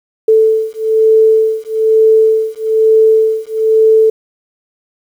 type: beating tone pair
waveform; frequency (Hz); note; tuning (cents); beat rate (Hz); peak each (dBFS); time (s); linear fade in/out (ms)
sine; 440 / 441.1; A4 / A4; 0 / +4; 1.1; -10; 0.28-4.1; 5
effects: 7-bit